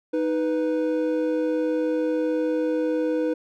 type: tone pair together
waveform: triangle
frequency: 312.5 / 493.9 Hz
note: D#4 / B4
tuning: +8 / 0 cents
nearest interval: minor sixth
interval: 792 cents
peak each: -22 dBFS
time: 0.13-3.34 s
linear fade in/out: 10 ms
effects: none